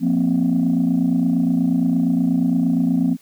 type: chord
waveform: sine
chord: F suspended fourth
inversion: none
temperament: equal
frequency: 174.61 / 233.1 / 261.6 Hz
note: F3 / Bb3 / C4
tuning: 0 / 0 / 0 cents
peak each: -19 / -19 / -17 dBFS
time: 0-3.17 s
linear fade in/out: 50 ms
effects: tanh soft clip ceiling -10 dBFS + white hiss -54 dBFS RMS until 3.21 s